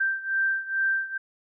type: beating tone pair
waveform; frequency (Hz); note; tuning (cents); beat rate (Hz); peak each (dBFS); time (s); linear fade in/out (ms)
sine; 1568 / 1570.3; G6 / G6; 0 / +3; 2.3; -25 / -28; 0-1.18; 10
effects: none